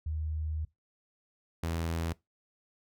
sine / sawtooth tone pair in turn, 77.78 / 82.81 Hz, D#2 / E2, 0 / +8 cents, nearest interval minor second, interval 108 cents, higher second, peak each -31 / -27 dBFS, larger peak second, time 0.06-0.65 / 1.63-2.13 s, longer first, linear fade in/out 5 ms, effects noise-tail reverb RT60 0.2 s tail -22 dB re dry

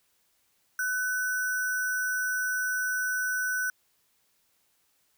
sine tone with sample-and-hold, 1500 Hz, F#6, 23 cents sharp, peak -26 dBFS, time 0.79-3.7 s, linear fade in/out 2 ms, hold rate 7350 Hz, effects white hiss -70 dBFS RMS until 5.17 s

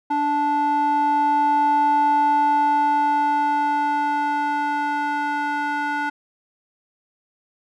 square tone with band-pass filter sweep, 291.8 Hz, D4, 11 cents flat, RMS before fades -20 dBFS, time 0.1-6.1 s, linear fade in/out 10 ms, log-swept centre 750 to 1200 Hz, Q 4.3, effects none

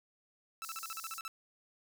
sawtooth tone bursts, 1320 Hz, E6, 2 cents sharp, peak -36 dBFS, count 10, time 0.62-1.279 s, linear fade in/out 0 ms, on 29 ms, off 41 ms
pink high-pass noise, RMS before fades -47 dBFS, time 0.63-1.19 s, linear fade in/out 10 ms, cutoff 4700 Hz, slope 48 dB/octave
effects none

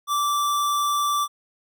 square tone, 1167 Hz, D6, 11 cents flat, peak -21 dBFS, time 0.07-1.28 s, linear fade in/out 50 ms, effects none

